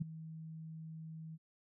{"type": "tone with ADSR envelope", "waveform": "sine", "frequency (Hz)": 160, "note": "D#3", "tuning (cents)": 49, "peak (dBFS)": -30, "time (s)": [0, 1.38], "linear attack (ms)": 17, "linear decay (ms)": 10, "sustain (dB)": -15, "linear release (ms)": 38, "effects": []}